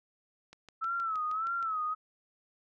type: click train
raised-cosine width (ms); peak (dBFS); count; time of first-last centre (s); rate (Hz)
0.2; -33; 8; 0.53-1.627; 6.38
type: tone with vibrato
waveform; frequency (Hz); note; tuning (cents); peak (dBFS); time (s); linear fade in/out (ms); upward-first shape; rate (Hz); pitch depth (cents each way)
sine; 1306; E6; -17; -30; 0.81-1.95; 20; sine; 1.7; 98
effects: none